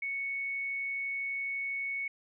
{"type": "tone", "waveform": "sine", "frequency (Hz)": 2217, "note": "C#7", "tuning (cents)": 0, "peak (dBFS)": -32, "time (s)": [0.02, 2.08], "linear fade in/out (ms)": 5, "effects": []}